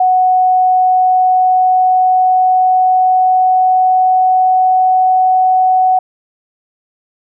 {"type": "tone with pitch glide", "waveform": "sine", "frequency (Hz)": [740, 744.7], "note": ["F#5", "F#5"], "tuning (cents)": [0, 11], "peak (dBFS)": -7, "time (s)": [0, 5.99], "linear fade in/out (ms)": 5, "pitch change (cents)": 11, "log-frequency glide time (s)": [0.74, 5.16], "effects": []}